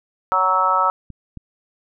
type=harmonic tone; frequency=186.6 Hz; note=F#3; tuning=15 cents sharp; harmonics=3 / 4 / 5 / 6 / 7; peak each=-26 / -25 / -20 / -24 / -17 dBFS; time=0.32-0.9 s; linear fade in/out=0 ms
type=clicks; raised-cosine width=5 ms; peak=-24 / -21 dBFS; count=2; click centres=1.103 / 1.373 s
effects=none